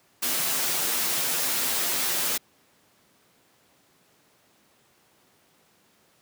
white noise with comb filter, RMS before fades -26 dBFS, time 0.22-2.38 s, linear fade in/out 10 ms, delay 9.6 ms, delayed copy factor -0.55, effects pink hiss -62 dBFS RMS until 6.21 s + high-pass 150 Hz 12 dB/octave

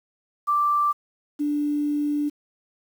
sine tone pair in turn, 1174.7 / 293.7 Hz, D6 / D4, 0 / 0 cents, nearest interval 2 octaves, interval 2400 cents, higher first, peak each -18 / -21 dBFS, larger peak first, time 0.47-0.93 / 1.39-2.3 s, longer second, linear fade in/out 20 ms, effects 8-bit

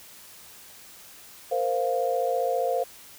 sine chord, Bb suspended second, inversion none, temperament equal with one note detuned, 466.2 / 521.1 / 698.5 Hz, Bb4 / C5 / F5, 0 / -7 / 0 cents, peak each -29 / -26 / -27 dBFS, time 1.51-2.84 s, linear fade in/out 10 ms, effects white hiss -48 dBFS RMS until 3.18 s

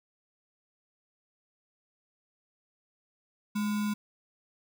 sine tone with sample-and-hold, 209.5 Hz, G#3, 15 cents sharp, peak -27 dBFS, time 3.55-3.94 s, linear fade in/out 10 ms, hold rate 1225 Hz, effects none

